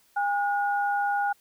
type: tone pair together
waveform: sine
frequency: 811 / 1445 Hz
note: G#5 / F#6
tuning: -41 / -41 cents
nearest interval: minor seventh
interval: 1000 cents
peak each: -24 / -29 dBFS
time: 0.16-1.33 s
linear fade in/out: 10 ms
effects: white hiss -63 dBFS RMS until 1.4 s